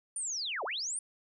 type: linear two-way sweep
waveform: sine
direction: down then up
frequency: 9397 to 372.2 to 9397 Hz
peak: -33 dBFS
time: 0.16-0.99 s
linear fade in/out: 2 ms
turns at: 0.64 s
effects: none